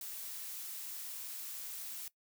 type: noise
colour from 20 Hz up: blue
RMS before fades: -44 dBFS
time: 0.01-2.08 s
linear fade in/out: 2 ms
effects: noise-tail reverb RT60 0.1 s tail -19 dB re dry